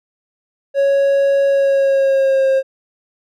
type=tone with pitch glide; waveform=triangle; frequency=554.4 to 534.3 Hz; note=C#5 to C5; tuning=0 to +36 cents; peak=-9 dBFS; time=0.74-2.63 s; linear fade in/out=50 ms; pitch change=-64 cents; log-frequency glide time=1.47-2.49 s; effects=none